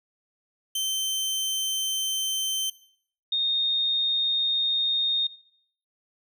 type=tone pair in turn; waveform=sawtooth / sine; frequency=3100 / 3687 Hz; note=G7 / A#7; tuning=-20 / -20 cents; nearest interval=minor third; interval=300 cents; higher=second; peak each=-22 dBFS; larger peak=neither; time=0.75-2.7 / 3.32-5.27 s; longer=neither; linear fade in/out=5 ms; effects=noise-tail reverb RT60 0.6 s tail -18 dB re dry